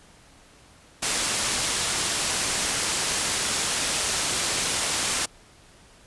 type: low-pass noise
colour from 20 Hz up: white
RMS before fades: -26 dBFS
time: 1.02-5.26 s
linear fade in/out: 10 ms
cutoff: 10000 Hz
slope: 24 dB/octave
effects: pink hiss -53 dBFS RMS until 6.06 s + resampled to 24000 Hz